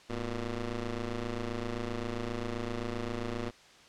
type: ring-modulated tone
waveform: 15% pulse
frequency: 116.2 Hz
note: A#2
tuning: 5 cents flat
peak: -24 dBFS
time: 0.09-3.51 s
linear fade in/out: 20 ms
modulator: 130 Hz
effects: white hiss -56 dBFS RMS until 3.88 s + low-pass 5000 Hz 12 dB/octave